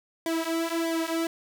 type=tone with flanger; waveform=sawtooth; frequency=329.6 Hz; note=E4; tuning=in tune; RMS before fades=-28 dBFS; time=0.26-1.27 s; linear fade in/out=2 ms; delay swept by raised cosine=0.73 to 4.23 ms; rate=1.6 Hz; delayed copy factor=-0.9; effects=none